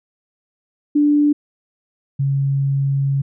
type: tone pair in turn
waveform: sine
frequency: 293.7 / 138.09 Hz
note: D4 / C#3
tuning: 0 / -6 cents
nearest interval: octave + minor second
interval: 1306 cents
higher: first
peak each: -11 / -15 dBFS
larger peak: first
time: 0.95-1.33 / 2.19-3.22 s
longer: second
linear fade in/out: 10 ms
effects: none